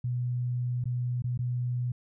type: tone with dropouts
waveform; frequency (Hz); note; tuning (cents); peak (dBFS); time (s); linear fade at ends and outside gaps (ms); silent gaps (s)
sine; 123.2; B2; -4; -27; 0.04-1.92; 5; 0.841-0.855 / 1.222-1.241 / 1.376-1.39
effects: none